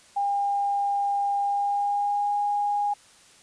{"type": "tone with pitch glide", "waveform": "sine", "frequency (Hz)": [805, 820.5], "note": ["G5", "G#5"], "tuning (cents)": [46, -21], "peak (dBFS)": -22, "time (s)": [0.16, 2.94], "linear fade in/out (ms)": 10, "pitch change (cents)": 33, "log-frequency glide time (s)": [1.41, 2.36], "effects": ["white hiss -54 dBFS RMS until 3.42 s", "resampled to 22050 Hz"]}